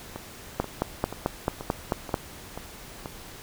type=two click trains; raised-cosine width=1 ms; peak=-20 / -9 dBFS; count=7 / 8; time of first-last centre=0.16-3.059 / 0.6-2.142 s; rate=2.07 / 4.54 Hz; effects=pink hiss -44 dBFS RMS until 3.42 s